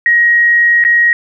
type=tone with dropouts; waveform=sine; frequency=1889 Hz; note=A#6; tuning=22 cents sharp; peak=-6 dBFS; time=0.06-1.13 s; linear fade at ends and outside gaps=1 ms; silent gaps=0.839-0.849 s; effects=none